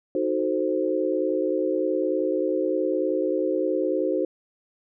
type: chord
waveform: sine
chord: D# diminished seventh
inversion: none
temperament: equal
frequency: 311.1 / 370 / 440 / 523.3 Hz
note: D#4 / F#4 / A4 / C5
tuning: 0 / 0 / 0 / 0 cents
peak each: -27 / -26 / -30 / -26 dBFS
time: 0.15-4.25 s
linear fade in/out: 2 ms
effects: none